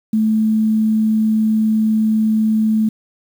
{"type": "tone with quantisation", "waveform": "sine", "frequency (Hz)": 218.1, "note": "A3", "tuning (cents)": -15, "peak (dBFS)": -12, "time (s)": [0.13, 2.89], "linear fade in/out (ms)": 5, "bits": 7, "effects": []}